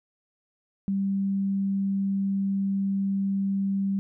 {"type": "tone", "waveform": "sine", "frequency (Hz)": 196, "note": "G3", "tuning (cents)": 0, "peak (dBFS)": -23, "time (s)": [0.88, 3.99], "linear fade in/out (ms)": 0, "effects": []}